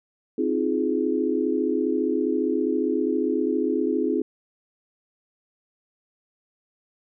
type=chord; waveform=sine; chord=F minor seventh; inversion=second; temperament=just; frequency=261.9 / 314.3 / 349.2 / 419.1 Hz; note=C4 / Eb4 / F4 / Ab4; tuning=+2 / +18 / 0 / +16 cents; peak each=-26 / -26 / -27 / -26 dBFS; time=0.38-4.22 s; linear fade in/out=5 ms; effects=none